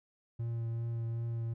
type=tone with vibrato; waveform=triangle; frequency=115.8 Hz; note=A#2; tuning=11 cents flat; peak=-31 dBFS; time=0.39-1.54 s; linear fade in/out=10 ms; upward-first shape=triangle; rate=2.6 Hz; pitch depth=17 cents each way; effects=none